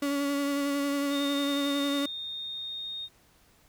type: tone with vibrato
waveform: 35% pulse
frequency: 282.6 Hz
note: C#4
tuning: 34 cents sharp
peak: -25 dBFS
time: 0.02-2.06 s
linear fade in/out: 5 ms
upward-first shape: sine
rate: 11 Hz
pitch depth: 19 cents each way
type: tone with pitch glide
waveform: sine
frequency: 3659 to 3699 Hz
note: A#7 to A#7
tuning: -33 to -14 cents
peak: -34 dBFS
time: 1.1-3.09 s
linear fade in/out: 50 ms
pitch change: +19 cents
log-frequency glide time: 1.94-2.94 s
effects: pink hiss -62 dBFS RMS until 3.68 s